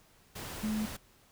sine tone in noise, 215.5 Hz, A3, 36 cents flat, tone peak -30 dBFS, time 0.63-0.86 s, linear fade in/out 10 ms, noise pink, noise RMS -42 dBFS, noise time 0.35-0.97 s, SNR +9 dB, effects pink hiss -63 dBFS RMS until 1.31 s

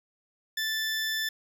20% pulse tone, 1760 Hz, A6, in tune, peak -23 dBFS, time 0.57-1.29 s, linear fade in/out 5 ms, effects none

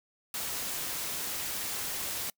white noise, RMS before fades -35 dBFS, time 0.34-2.3 s, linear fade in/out 2 ms, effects noise-tail reverb RT60 0.1 s tail -26 dB re dry

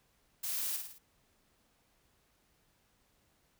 blue noise with echo, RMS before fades -37 dBFS, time 0.43-0.77 s, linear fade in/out 10 ms, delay 54 ms, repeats 4, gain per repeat -5 dB, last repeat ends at 0.986 s, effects pink hiss -72 dBFS RMS until 3.59 s

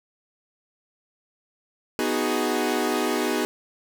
sawtooth chord, G# minor seventh, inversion first, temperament equal, 246.9 / 311.1 / 370 / 415.3 Hz, B3 / D#4 / F#4 / G#4, 0 / 0 / 0 / 0 cents, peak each -24 dBFS, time 1.99-3.45 s, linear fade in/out 0 ms, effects none

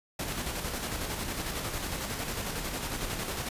pink noise with tremolo, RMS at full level -33 dBFS, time 0.19-3.49 s, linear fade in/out 5 ms, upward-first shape square, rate 11 Hz, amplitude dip 35%, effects resampled to 32000 Hz

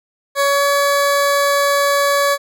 20% pulse tone with pitch glide, 561 to 566.2 Hz, C#5 to C#5, +21 to +37 cents, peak -8 dBFS, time 0.35-2.38 s, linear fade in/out 50 ms, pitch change +16 cents, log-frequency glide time 0.45-0.65 s, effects none

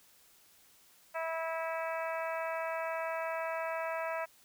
harmonic tone, 325.9 Hz, E4, 20 cents flat, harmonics 2 / 3 / 4 / 5 / 6 / 7 / 8, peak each -36 / -40 / -42 / -44 / -46 / -47 / -48 dBFS, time 1.14-4.26 s, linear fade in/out 20 ms, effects white hiss -63 dBFS RMS until 4.44 s

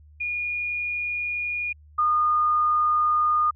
sine tone pair in turn, 2437 / 1222 Hz, D#7 / D#6, -37 / -32 cents, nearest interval octave, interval 1195 cents, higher first, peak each -25 / -18 dBFS, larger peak second, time 0.2-1.73 / 1.98-3.51 s, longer neither, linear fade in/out 10 ms, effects added 75 Hz sine -48 dBFS peak until 3.55 s

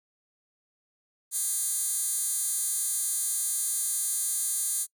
15% pulse tone with high-pass filter, 406.1 Hz, G#4, 39 cents flat, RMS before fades -29 dBFS, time 1.31-4.87 s, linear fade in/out 50 ms, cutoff 8800 Hz, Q 3.5, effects noise-tail reverb RT60 0.1 s tail -24 dB re dry

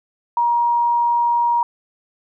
sine tone, 948 Hz, A#5, 29 cents sharp, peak -14 dBFS, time 0.37-1.63 s, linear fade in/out 2 ms, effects none

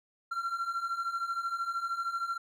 triangle beating tone pair, 1359 / 1372 Hz, F6 / F6, -48 / -31 cents, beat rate 13 Hz, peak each -35 / -31 dBFS, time 0.31-2.38 s, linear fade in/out 10 ms, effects none

